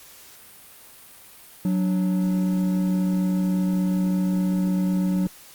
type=tone pair together; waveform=triangle; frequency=185 / 293.3 Hz; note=F#3 / D4; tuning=0 / -2 cents; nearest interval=minor sixth; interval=798 cents; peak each=-18 / -27 dBFS; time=1.65-5.27 s; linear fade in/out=2 ms; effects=white hiss -47 dBFS RMS until 5.54 s + Opus 48 kbps